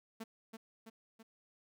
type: tone with echo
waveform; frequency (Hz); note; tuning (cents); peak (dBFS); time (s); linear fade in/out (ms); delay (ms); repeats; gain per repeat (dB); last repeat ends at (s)
sawtooth; 224; A3; +31; -38; 0.2-0.24; 10; 330; 3; -4; 1.23
effects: none